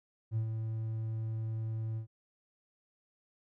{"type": "tone with ADSR envelope", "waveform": "triangle", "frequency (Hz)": 111.2, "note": "A2", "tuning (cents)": 19, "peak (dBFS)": -25, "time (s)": [0.31, 2.07], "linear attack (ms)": 55, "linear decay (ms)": 90, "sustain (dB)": -6, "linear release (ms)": 100, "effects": ["tanh soft clip ceiling -24 dBFS"]}